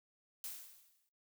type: noise with exponential decay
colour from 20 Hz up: blue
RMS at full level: -42 dBFS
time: 0.44-1.09 s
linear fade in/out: 1 ms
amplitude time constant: 140 ms
effects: noise-tail reverb RT60 0.4 s tail -22 dB re dry